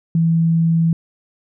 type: tone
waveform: sine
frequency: 164.9 Hz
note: E3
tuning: 1 cent sharp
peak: -12 dBFS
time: 0.15-0.93 s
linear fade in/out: 2 ms
effects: none